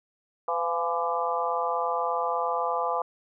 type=harmonic tone with a mistuned harmonic; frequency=168.4 Hz; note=E3; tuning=37 cents sharp; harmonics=3 / 4 / 5 / 6 / 7; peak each=-31 / -31 / -31 / -31 / -31 dBFS; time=0.48-3.02 s; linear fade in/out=2 ms; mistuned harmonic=4; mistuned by=+42 cents; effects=none